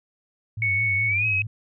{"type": "tone with vibrato", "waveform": "sine", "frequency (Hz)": 103.83, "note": "G#2", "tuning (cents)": 0, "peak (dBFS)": -28, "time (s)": [0.57, 1.47], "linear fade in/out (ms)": 5, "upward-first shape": "triangle", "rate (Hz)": 4.7, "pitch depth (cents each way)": 170}
{"type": "tone with pitch glide", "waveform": "sine", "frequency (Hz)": [2217, 2547], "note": ["C#7", "D#7"], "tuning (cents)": [0, 40], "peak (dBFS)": -20, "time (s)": [0.62, 1.42], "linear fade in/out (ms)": 2, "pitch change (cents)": 240, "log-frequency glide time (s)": [1.08, 1.26]}
{"effects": []}